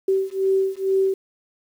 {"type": "beating tone pair", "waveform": "sine", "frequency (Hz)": [383.8, 386], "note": ["G4", "G4"], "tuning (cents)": [-37, -27], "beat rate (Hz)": 2.2, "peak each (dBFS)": -21, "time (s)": [0.08, 1.14], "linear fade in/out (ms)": 5, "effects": ["8-bit"]}